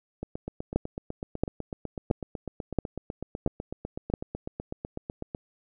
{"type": "two click trains", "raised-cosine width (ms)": 2, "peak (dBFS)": [-20, -10], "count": [42, 6], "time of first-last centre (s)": [[0.23, 5.349], [0.76, 4.138]], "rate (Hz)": [8.01, 1.48], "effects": []}